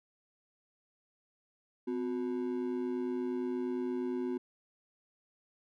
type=ring-modulated tone; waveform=triangle; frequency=309.3 Hz; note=D#4; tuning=10 cents flat; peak=-27 dBFS; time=1.87-4.38 s; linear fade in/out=10 ms; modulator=54.3 Hz; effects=none